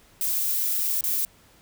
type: noise with dropouts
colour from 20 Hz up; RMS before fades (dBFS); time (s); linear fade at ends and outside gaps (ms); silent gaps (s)
violet; -25; 0.21-1.25; 0; 1.009-1.039
effects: pink hiss -56 dBFS RMS until 1.61 s